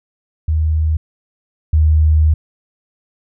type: tone pair in turn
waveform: sine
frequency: 78.4 / 77.59 Hz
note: D#2 / D#2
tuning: +14 / -4 cents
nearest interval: unison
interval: 18 cents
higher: first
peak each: -12 / -8 dBFS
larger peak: second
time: 0.48-0.97 / 1.73-2.34 s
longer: second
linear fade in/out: 5 ms
effects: none